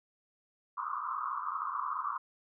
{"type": "band-pass noise", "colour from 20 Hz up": "white", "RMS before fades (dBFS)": -36, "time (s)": [0.77, 2.18], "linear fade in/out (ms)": 10, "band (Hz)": [1000, 1300], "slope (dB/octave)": 96, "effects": []}